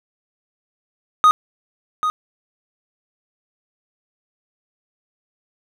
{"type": "tone with echo", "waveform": "triangle", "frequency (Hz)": 1244.5, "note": "D#6", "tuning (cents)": 0, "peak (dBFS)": -6, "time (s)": [1.24, 1.31], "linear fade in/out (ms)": 0, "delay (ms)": 790, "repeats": 1, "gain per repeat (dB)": -9, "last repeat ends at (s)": 2.1, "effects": []}